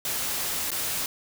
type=noise with dropouts; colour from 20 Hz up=white; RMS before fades=-29 dBFS; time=0.05-1.06 s; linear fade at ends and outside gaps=2 ms; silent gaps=0.706-0.716 s; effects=none